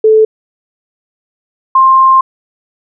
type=tone pair in turn; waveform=sine; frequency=436.4 / 1056.1 Hz; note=A4 / C6; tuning=-14 / +16 cents; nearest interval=octave + minor third; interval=1530 cents; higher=second; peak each=-3 dBFS; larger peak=neither; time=0.04-0.25 / 1.75-2.21 s; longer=second; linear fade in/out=5 ms; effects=none

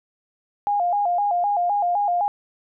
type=tone with vibrato; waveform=sine; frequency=759 Hz; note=F#5; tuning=44 cents sharp; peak=-18 dBFS; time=0.67-2.28 s; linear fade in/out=0 ms; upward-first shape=square; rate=3.9 Hz; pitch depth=130 cents each way; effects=none

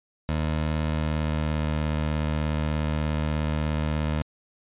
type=tone with pitch glide; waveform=20% pulse; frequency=77.78 to 76.71 Hz; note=D#2 to D#2; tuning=0 to -24 cents; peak=-19 dBFS; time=0.29-4.22 s; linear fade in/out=0 ms; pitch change=-24 cents; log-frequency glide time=0.91-1.77 s; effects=resampled to 8000 Hz

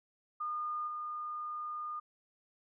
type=tone with level steps; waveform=sine; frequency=1218 Hz; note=D#6; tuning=37 cents flat; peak=-34 / -37 dBFS; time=0.4-2 s; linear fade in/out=10 ms; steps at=0.87 s; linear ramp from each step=10 ms; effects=none

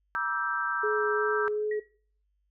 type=chord; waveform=sine; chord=E half-diminished seventh; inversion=second; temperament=equal with one note detuned; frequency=956.9 / 1174.7 / 1318.5 / 1568 Hz; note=Bb5 / D6 / E6 / G6; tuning=+45 / 0 / 0 / 0 cents; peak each=-35 / -36 / -32 / -30 dBFS; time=0.15-1.48 s; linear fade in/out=0 ms
type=tone with vibrato; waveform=sine; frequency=422.8 Hz; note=G#4; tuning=31 cents sharp; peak=-26 dBFS; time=0.83-1.8 s; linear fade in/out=10 ms; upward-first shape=sine; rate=2.6 Hz; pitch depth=9 cents each way
type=tone with exponential decay; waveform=sine; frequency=1913 Hz; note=A#6; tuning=44 cents sharp; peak=-34 dBFS; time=1.71-1.9 s; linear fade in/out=5 ms; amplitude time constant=41 ms
effects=noise-tail reverb RT60 0.5 s tail -22 dB re dry + added 50 Hz sine -70 dBFS peak until 2.5 s

